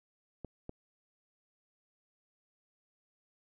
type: clicks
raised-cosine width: 2 ms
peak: -28 dBFS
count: 2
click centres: 0.447 / 0.694 s
effects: none